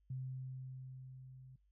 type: tone with level ramp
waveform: sine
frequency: 130 Hz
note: C3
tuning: 11 cents flat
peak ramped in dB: -39 to -54 dBFS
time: 0.1-1.56 s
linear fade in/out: 5 ms
effects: noise-tail reverb RT60 0.2 s tail -25 dB re dry + added 50 Hz sine -70 dBFS peak until 1.71 s